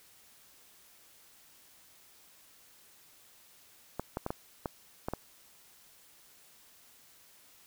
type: clicks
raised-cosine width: 1 ms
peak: -19 dBFS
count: 7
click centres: 3.996 / 4.171 / 4.264 / 4.305 / 4.658 / 5.085 / 5.136 s
effects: white hiss -60 dBFS RMS until 7.66 s